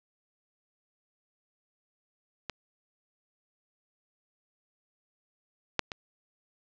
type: clicks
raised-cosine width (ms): 0.2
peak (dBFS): -16 / -6 / -18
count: 3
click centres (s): 2.497 / 5.793 / 5.918
effects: low-pass 5000 Hz 12 dB/octave